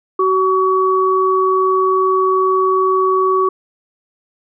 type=tone pair together; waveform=sine; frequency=377.3 / 1130.6 Hz; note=F#4 / C#6; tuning=+34 / +34 cents; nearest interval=octave + perfect fifth; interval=1900 cents; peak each=-14 dBFS; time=0.19-3.49 s; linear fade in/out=5 ms; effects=none